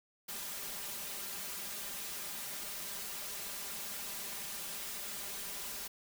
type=noise with comb filter; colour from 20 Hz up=white; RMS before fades=-42 dBFS; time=0.28-5.88 s; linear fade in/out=10 ms; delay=5 ms; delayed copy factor=+0.75; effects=none